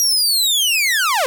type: linear sweep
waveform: sawtooth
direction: down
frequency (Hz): 5760 to 483.5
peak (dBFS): -11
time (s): 0-1.26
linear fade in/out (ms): 0
effects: none